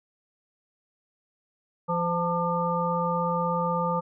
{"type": "harmonic tone with a mistuned harmonic", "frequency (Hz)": 171.5, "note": "F3", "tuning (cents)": -31, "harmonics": [1, 3, 5, 7], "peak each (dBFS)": [-29, -29, -29, -29], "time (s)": [1.88, 4.01], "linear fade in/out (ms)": 20, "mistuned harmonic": 5, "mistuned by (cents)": 68, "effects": []}